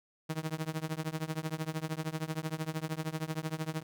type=tone with tremolo; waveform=sawtooth; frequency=158.1 Hz; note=D#3; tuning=28 cents sharp; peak=-26 dBFS; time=0.29-3.83 s; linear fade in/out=10 ms; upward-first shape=triangle; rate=13 Hz; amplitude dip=100%; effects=none